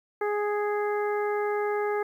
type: harmonic tone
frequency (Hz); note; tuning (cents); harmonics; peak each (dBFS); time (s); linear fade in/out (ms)
415.3; G#4; 0; 1 / 2 / 3 / 4 / 5; -26 / -32 / -36 / -38 / -40; 0.21-2.03; 5
effects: 10-bit